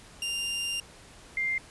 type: tone pair in turn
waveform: sawtooth / sine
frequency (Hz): 2794 / 2101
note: F7 / C7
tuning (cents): 0 / +7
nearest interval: perfect fourth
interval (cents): 493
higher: first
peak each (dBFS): -26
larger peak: neither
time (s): 0.22-0.8 / 1.37-1.58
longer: first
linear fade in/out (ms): 2
effects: pink hiss -51 dBFS RMS until 1.7 s + resampled to 24000 Hz